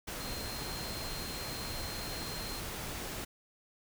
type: tone in noise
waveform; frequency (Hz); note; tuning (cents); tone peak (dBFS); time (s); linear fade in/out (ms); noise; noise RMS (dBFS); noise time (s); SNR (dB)
sine; 4186; C8; 0; -44; 0.2-2.6; 10; pink; -40; 0.07-3.25; -7
effects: none